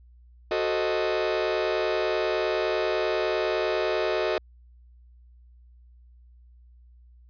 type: chord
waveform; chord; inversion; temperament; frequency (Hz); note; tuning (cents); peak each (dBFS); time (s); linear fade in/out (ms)
40% pulse; F# diminished seventh; none; equal; 370 / 440 / 523.3 / 622.3; F#4 / A4 / C5 / Eb5; 0 / 0 / 0 / 0; -28 / -28 / -33 / -27; 0.51-4.38; 2
effects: added 60 Hz sine -50 dBFS peak until 7.29 s + resampled to 11025 Hz